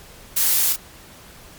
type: noise with echo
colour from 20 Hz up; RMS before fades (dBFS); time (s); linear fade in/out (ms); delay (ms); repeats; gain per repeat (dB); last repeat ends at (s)
blue; -19; 0.36-0.73; 10; 33; 1; -5; 0.763
effects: pink hiss -44 dBFS RMS until 1.58 s + MP3 96 kbps